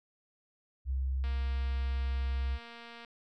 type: tone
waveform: sine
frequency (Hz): 65.9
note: C2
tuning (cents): +13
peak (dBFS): -29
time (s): 0.85-2.59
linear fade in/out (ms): 50
type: click train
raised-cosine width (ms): 0.3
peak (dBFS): -33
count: 424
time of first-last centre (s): 1.24-3.048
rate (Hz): 234
effects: none